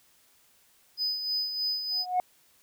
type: tone with tremolo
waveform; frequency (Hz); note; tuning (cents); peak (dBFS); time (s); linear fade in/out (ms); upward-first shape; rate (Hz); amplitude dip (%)
triangle; 5000; D#8; +8; -24; 0.97-2.06; 50; sine; 3.2; 55
type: tone with exponential growth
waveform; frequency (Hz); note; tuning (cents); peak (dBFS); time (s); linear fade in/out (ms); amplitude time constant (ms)
sine; 729; F#5; -26; -18; 1.91-2.2; 1; 63
effects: tanh soft clip ceiling -19 dBFS + white hiss -63 dBFS RMS until 2.62 s